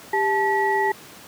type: tone cluster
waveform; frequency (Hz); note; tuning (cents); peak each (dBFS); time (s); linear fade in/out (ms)
sine; 395.8 / 869 / 1930; G4 / A5 / B6; +17 / -22 / -40; -23 / -21 / -24; 0.13-0.92; 5
effects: pink hiss -43 dBFS RMS until 1.27 s + high-pass 150 Hz 12 dB/octave